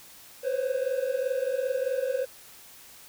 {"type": "tone cluster", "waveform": "triangle", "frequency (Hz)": [501, 519, 544], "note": ["B4", "C5", "C#5"], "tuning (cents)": [25, -14, -33], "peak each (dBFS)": [-28, -29, -28], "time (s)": [0.43, 2.26], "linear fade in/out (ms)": 20, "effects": ["white hiss -50 dBFS RMS until 3.08 s"]}